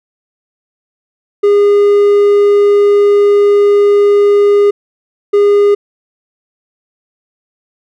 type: tone bursts at uneven times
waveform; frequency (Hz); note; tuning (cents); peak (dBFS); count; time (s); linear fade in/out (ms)
triangle; 408.1; G#4; -30; -3; 2; 1.43-4.71 / 5.33-5.75; 10
effects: none